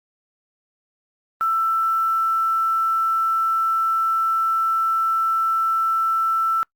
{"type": "tone with quantisation", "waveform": "sine", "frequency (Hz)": 1330, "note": "E6", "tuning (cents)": 15, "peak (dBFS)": -17, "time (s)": [1.41, 6.63], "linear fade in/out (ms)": 0, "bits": 7, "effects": ["noise-tail reverb RT60 0.1 s tail -25 dB re dry", "Opus 32 kbps"]}